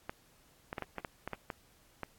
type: clicks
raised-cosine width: 0.5 ms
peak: -22 dBFS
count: 10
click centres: 0.095 / 0.729 / 0.782 / 0.823 / 0.983 / 1.048 / 1.276 / 1.333 / 1.502 / 2.033 s
effects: pink hiss -65 dBFS RMS until 2.18 s + AAC 64 kbps